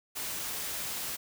white noise, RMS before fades -36 dBFS, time 0.15-1.17 s, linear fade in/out 20 ms, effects none

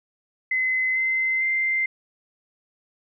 sine tone with pitch steps, 2041 / 2064 / 2086 Hz, C7 / C7 / C7, -44 / -24 / -6 cents, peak -20 dBFS, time 0.51-1.86 s, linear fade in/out 5 ms, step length 450 ms, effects none

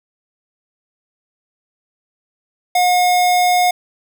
square tone, 720 Hz, F#5, 47 cents flat, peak -12 dBFS, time 2.75-3.71 s, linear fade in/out 5 ms, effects none

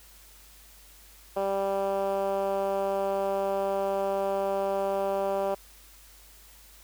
10% pulse tone with band-pass filter, 196 Hz, G3, in tune, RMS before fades -28 dBFS, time 1.36-5.55 s, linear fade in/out 10 ms, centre 570 Hz, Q 2, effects added 50 Hz sine -55 dBFS peak until 6.83 s + white hiss -54 dBFS RMS until 6.83 s

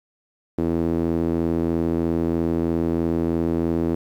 sawtooth tone with band-pass filter, 83.1 Hz, E2, 15 cents sharp, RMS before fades -22 dBFS, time 0.58-3.95 s, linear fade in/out 5 ms, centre 320 Hz, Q 2.2, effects 9-bit

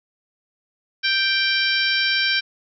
harmonic tone with a mistuned harmonic, 784 Hz, G5, in tune, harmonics 2 / 3 / 4 / 5 / 6 / 7, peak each -22 / -24 / -25 / -26 / -27 / -27 dBFS, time 1.03-2.41 s, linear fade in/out 20 ms, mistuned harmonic 7, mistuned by -16 cents, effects none

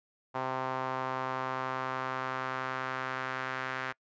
sawtooth tone with band-pass filter sweep, 130.5 Hz, C3, 4 cents flat, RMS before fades -35 dBFS, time 0.34-3.93 s, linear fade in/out 20 ms, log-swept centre 930 to 1600 Hz, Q 2, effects noise-tail reverb RT60 0.1 s tail -25 dB re dry + resampled to 16000 Hz

